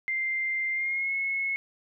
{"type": "tone with pitch glide", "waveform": "sine", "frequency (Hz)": [2093, 2183], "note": ["C7", "C#7"], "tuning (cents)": [0, -27], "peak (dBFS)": -26, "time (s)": [0.08, 1.56], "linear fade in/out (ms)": 0, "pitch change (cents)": 73, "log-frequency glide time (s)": [0.71, 1.13], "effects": []}